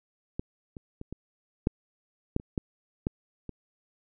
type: clicks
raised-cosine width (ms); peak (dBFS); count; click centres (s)
3; -18 / -28 / -26 / -24 / -10 / -11 / -29 / -15 / -14 / -24; 10; 0.395 / 0.768 / 1.014 / 1.126 / 1.671 / 2.364 / 2.399 / 2.578 / 3.069 / 3.493
effects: none